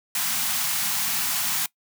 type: band-stop noise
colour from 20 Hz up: white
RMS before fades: -25 dBFS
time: 0.15-1.66 s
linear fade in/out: 2 ms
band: 250 to 710 Hz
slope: 48 dB/octave
effects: noise-tail reverb RT60 0.1 s tail -21 dB re dry + high-pass 150 Hz 12 dB/octave